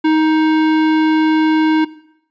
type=tone with hard clipping; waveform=sine; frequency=313.6 Hz; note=D#4; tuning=14 cents sharp; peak=-12 dBFS; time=0.04-1.85 s; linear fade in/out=10 ms; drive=16 dB; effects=noise-tail reverb RT60 0.7 s tail -18 dB re dry + resampled to 16000 Hz